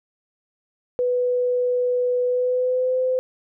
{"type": "tone with pitch glide", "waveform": "sine", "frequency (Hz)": [495, 512.2], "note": ["B4", "C5"], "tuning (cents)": [4, -37], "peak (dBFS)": -18, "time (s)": [0.99, 3.19], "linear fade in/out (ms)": 0, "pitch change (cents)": 59, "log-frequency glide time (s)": [2.25, 2.98], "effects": []}